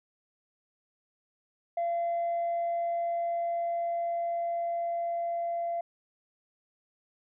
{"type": "tone with level ramp", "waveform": "sine", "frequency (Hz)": 684, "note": "F5", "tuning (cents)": -36, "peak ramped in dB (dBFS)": [-25, -28], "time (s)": [1.77, 5.81], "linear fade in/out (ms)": 5, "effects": ["tanh soft clip ceiling -25 dBFS"]}